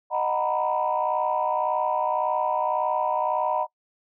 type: chord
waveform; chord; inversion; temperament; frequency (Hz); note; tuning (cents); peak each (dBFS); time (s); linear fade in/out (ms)
sine; B major seventh; first; just; 617.4 / 740.8 / 926 / 987.8; D#5 / F#5 / A#5 / B5; -14 / +2 / -12 / 0; -27; 0.1-3.67; 50
effects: noise-tail reverb RT60 0.1 s tail -23 dB re dry + tanh soft clip ceiling -13 dBFS